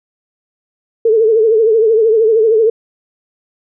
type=tone with vibrato; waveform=sine; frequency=443.7 Hz; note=A4; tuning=14 cents sharp; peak=-7 dBFS; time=1.05-2.7 s; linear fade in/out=5 ms; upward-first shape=triangle; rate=13 Hz; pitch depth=96 cents each way; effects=none